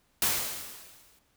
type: noise with exponential decay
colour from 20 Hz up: white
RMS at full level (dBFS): -24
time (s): 0.22-1.19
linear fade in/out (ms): 2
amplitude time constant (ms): 210
effects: pink hiss -69 dBFS RMS until 1.36 s